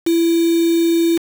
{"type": "tone with quantisation", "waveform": "sine", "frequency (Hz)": 334.3, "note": "E4", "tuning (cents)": 24, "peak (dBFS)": -12, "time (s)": [0.06, 1.18], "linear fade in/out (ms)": 10, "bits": 4, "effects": []}